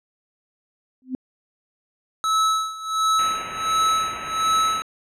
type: tone with exponential growth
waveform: sine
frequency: 257.1 Hz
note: C4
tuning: 30 cents flat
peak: -20 dBFS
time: 1.02-1.15 s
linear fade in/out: 1 ms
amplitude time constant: 27 ms
type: tone with tremolo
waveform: square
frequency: 1300 Hz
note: E6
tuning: 24 cents flat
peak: -17 dBFS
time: 2.24-4.82 s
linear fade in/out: 0 ms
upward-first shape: sine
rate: 1.4 Hz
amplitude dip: 85%
type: low-pass noise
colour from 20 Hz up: white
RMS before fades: -36 dBFS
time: 3.19-4.82 s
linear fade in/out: 0 ms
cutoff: 2900 Hz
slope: 96 dB/octave
effects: low-pass 9000 Hz 12 dB/octave